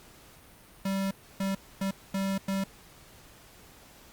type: tone bursts at uneven times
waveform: square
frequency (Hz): 194.2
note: G3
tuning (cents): -16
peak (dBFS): -28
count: 5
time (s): 0.85-1.11 / 1.4-1.55 / 1.81-1.91 / 2.14-2.38 / 2.48-2.64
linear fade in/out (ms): 5
effects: pink hiss -54 dBFS RMS until 4.12 s + Opus 48 kbps